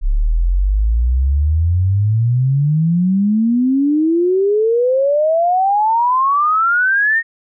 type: exponential sweep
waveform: sine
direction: up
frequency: 33.59 to 1864.7 Hz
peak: -11 dBFS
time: 0.01-7.23 s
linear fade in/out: 50 ms
effects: none